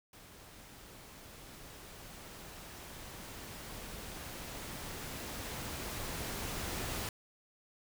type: noise with level ramp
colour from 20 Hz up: pink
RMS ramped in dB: -55 to -38 dBFS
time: 0.13-7.09 s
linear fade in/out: 2 ms
effects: none